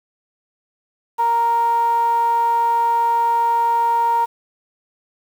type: tone with band-pass filter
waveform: sawtooth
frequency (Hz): 466.2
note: A#4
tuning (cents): 0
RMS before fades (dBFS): -17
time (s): 1.18-4.26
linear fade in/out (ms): 20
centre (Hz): 930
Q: 8.9
effects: 7-bit